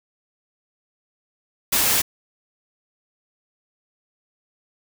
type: noise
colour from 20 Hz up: white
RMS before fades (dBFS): -19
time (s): 1.72-2.02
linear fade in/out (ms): 10
effects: none